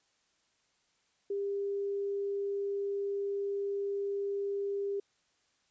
sine tone, 400 Hz, G4, 35 cents sharp, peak -31 dBFS, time 1.3-5 s, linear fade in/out 5 ms, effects white hiss -73 dBFS RMS until 5.7 s + resampled to 16000 Hz

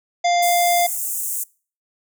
harmonic tone, 698.5 Hz, F5, in tune, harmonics 1 / 3 / 5 / 7 / 9 / 10, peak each -15 / -25 / -29 / -32 / -34 / -35 dBFS, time 0.24-0.87 s, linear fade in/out 10 ms
pink high-pass noise, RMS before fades -25 dBFS, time 0.42-1.44 s, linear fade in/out 10 ms, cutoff 7100 Hz, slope 48 dB/octave
effects noise-tail reverb RT60 0.4 s tail -24 dB re dry

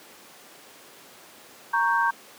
sine chord, G diminished, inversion first, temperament equal, 932.3 / 1108.7 / 1568 Hz, Bb5 / Db6 / G6, 0 / 0 / 0 cents, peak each -23 / -26 / -24 dBFS, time 1.73-2.11 s, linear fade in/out 10 ms, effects pink hiss -48 dBFS RMS until 2.38 s + high-pass 300 Hz 12 dB/octave

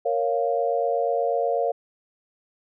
sine chord, Bb minor, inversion none, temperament equal, 466.2 / 554.4 / 698.5 Hz, Bb4 / Db5 / F5, 0 / 0 / 0 cents, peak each -25 dBFS, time 0.05-1.72 s, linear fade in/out 10 ms, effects none

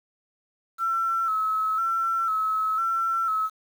sine tone with vibrato, 1318.5 Hz, E6, in tune, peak -22 dBFS, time 0.78-3.5 s, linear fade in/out 50 ms, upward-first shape square, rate 1 Hz, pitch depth 37 cents each way, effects 8-bit

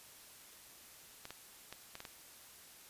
clicks, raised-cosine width 0.2 ms, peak -28 dBFS, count 6, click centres 1.254 / 1.306 / 1.726 / 1.954 / 2.004 / 2.052 s, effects white hiss -57 dBFS RMS until 2.89 s + resampled to 32000 Hz

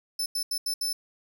sawtooth tone bursts at uneven times, 5274 Hz, E8, in tune, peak -24 dBFS, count 5, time 0.19-0.26 / 0.35-0.43 / 0.51-0.58 / 0.66-0.74 / 0.81-0.93 s, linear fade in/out 5 ms, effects none

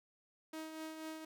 sawtooth tone with tremolo, 316.3 Hz, D#4, 29 cents sharp, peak -38 dBFS, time 0.53-1.25 s, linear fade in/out 5 ms, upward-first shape triangle, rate 4.1 Hz, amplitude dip 50%, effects none

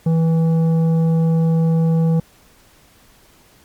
triangle tone with tanh clipping, 163.4 Hz, E3, 15 cents flat, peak -14 dBFS, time 0.06-2.2 s, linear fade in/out 5 ms, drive 13 dB, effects pink hiss -51 dBFS RMS until 3.64 s + MP3 96 kbps

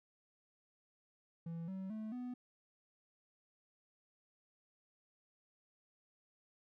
triangle tone with pitch steps, 166.6 / 190.27 / 217.3 / 248.2 Hz, E3 / F#3 / A3 / B3, +19 / +49 / -21 / +9 cents, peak -39 dBFS, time 1.46-2.34 s, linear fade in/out 5 ms, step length 220 ms, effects none

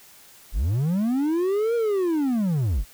triangle linear two-way sweep, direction up then down, 32.98 to 476.3 to 32.98 Hz, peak -18 dBFS, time 0.52-2.85 s, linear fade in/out 50 ms, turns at 1.75 s, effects white hiss -50 dBFS RMS until 2.93 s

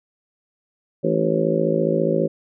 harmonic tone with a mistuned harmonic, 54.7 Hz, A1, 9 cents flat, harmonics 3 / 4 / 5 / 6 / 7 / 8 / 9 / 10, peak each -24 / -26 / -30 / -27 / -23 / -31 / -25 / -23 dBFS, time 1.03-2.28 s, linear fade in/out 20 ms, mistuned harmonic 5, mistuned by +44 cents, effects none

